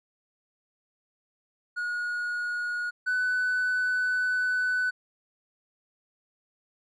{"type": "tone pair in turn", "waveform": "triangle", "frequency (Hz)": [1448, 1498.2], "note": ["F#6", "F#6"], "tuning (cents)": [-38, 21], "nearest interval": "minor second", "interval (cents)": 59, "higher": "second", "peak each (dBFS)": [-26, -21], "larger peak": "second", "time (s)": [[1.76, 2.91], [3.06, 4.91]], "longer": "second", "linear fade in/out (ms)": 20, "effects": ["tanh soft clip ceiling -19 dBFS", "resampled to 24000 Hz"]}